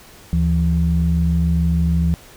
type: tone pair together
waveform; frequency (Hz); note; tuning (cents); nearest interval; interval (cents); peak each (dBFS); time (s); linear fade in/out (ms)
sine; 74.75 / 167.7; D2 / E3; +31 / +30; octave + major second; 1399; -16; 0.33-2.14; 0
effects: tanh soft clip ceiling -7 dBFS + pink hiss -44 dBFS RMS until 2.36 s